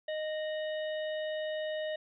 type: harmonic tone with a mistuned harmonic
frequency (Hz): 619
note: D#5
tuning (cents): -9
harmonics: 1 / 3 / 5 / 6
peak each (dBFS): -33 / -43 / -47 / -49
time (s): 0.08-1.96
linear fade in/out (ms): 5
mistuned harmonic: 5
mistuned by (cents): -90
effects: none